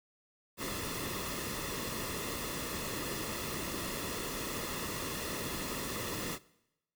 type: noise with comb filter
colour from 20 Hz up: pink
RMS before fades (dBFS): -38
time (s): 0.57-6.39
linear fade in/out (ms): 50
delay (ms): 1.3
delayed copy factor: -0.6
effects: noise-tail reverb RT60 0.9 s tail -21 dB re dry